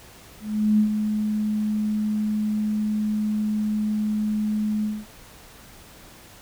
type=tone with ADSR envelope; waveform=sine; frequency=212.7 Hz; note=G#3; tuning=42 cents sharp; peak=-14 dBFS; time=0.4-5.06 s; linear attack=390 ms; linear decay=94 ms; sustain=-7 dB; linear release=220 ms; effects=pink hiss -47 dBFS RMS until 6.41 s